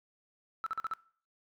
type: tone bursts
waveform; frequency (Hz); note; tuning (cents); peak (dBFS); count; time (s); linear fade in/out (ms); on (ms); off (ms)
sine; 1319; E6; +1; -30; 5; 0.64-0.936; 0; 24; 44
effects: noise-tail reverb RT60 0.5 s tail -21 dB re dry + tanh soft clip ceiling -27 dBFS